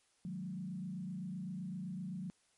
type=tone with frequency modulation; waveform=sine; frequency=183.6 Hz; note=F#3; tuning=13 cents flat; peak=-39 dBFS; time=0.25-2.3 s; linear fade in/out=0 ms; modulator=27.8 Hz; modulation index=1; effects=white hiss -73 dBFS RMS until 2.57 s + MP3 48 kbps